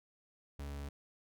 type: tone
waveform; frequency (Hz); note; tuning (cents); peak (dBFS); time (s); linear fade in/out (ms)
40% pulse; 71; C#2; +42; -40; 0.59-0.89; 5
effects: none